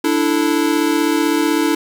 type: chord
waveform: square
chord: D suspended second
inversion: none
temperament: equal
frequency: 293.7 / 329.6 / 440 Hz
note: D4 / E4 / A4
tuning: 0 / 0 / 0 cents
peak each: -18 / -18 / -23 dBFS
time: 0.04-1.75 s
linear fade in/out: 5 ms
effects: 8-bit

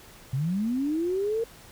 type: linear sweep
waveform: sine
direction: up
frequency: 123.47 to 466.2 Hz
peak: -24 dBFS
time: 0.33-1.44 s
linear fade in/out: 5 ms
effects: pink hiss -50 dBFS RMS until 1.71 s

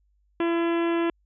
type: harmonic tone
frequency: 337.2 Hz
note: E4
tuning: 39 cents sharp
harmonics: 1 / 2 / 3 / 4 / 5 / 6 / 7 / 8 / 9 / 10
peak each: -22 / -33 / -33 / -38 / -38 / -42 / -42 / -41 / -46 / -48 dBFS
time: 0.4-1.1 s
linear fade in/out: 2 ms
effects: added 50 Hz sine -63 dBFS peak until 1.25 s

